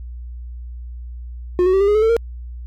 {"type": "tone with pitch steps", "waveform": "triangle", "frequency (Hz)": [359, 372.3, 386.1, 400.4, 415.3, 430.6, 446.6, 463.2], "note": ["F4", "F#4", "G4", "G4", "G#4", "A4", "A4", "A#4"], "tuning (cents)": [48, 11, -26, 37, 0, -37, 26, -11], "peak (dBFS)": -10, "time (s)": [1.59, 2.166], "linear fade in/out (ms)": 0, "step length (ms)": 72, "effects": ["added 60 Hz sine -29 dBFS peak until 2.66 s"]}